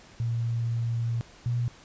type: tone pair in turn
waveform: sine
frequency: 116.54 / 120.37 Hz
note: A#2 / B2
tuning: 0 / -44 cents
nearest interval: minor second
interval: 56 cents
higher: second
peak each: -25 / -24 dBFS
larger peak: second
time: 0.2-1.21 / 1.46-1.68 s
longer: first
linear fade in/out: 0 ms
effects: pink hiss -52 dBFS RMS until 1.84 s + resampled to 16000 Hz